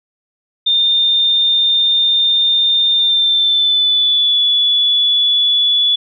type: tone with pitch glide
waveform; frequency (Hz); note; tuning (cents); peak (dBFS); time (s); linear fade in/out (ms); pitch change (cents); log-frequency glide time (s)
sine; 3618 to 3429; A7 to A7; +48 to -45; -10; 0.66-5.96; 10; -93; 2.91-4.39
effects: none